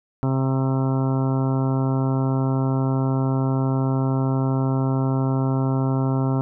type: harmonic tone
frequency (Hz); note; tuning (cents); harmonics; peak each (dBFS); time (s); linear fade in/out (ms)
132.9; C3; +27; 1 / 2 / 3 / 4 / 5 / 6 / 7 / 8 / 9 / 10; -20 / -24 / -31 / -35 / -34 / -37 / -35 / -39 / -43 / -38; 0.23-6.41; 0
effects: none